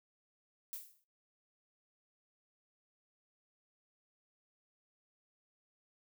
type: noise with exponential decay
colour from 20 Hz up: violet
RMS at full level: -41 dBFS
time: 0.73-1.04 s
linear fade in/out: 0 ms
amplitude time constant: 66 ms
effects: noise-tail reverb RT60 0.2 s tail -17 dB re dry